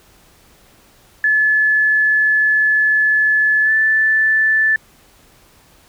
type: tone with pitch glide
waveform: sine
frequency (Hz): 1723 to 1755.1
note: A6 to A6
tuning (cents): -37 to -5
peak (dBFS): -11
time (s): 1.24-4.76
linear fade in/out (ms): 2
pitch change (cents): +32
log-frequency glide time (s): 3.64-3.72
effects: pink hiss -50 dBFS RMS until 5.88 s